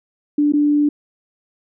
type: tone with dropouts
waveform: sine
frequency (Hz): 293.7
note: D4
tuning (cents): 0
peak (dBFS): -12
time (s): 0.38-0.89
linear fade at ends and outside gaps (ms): 5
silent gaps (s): 0.523-0.535
effects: none